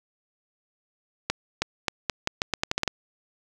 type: accelerating click train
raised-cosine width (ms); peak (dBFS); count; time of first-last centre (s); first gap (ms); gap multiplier
0.2; -6; 12; 1.3-2.877; 320; 0.82
effects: none